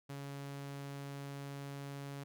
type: tone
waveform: sawtooth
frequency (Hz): 140.2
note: C#3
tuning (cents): +20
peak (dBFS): -39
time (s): 0.09-2.24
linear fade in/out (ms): 10
effects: none